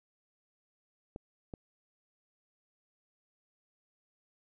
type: clicks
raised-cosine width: 2 ms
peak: -28 dBFS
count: 2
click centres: 1.161 / 1.538 s
effects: none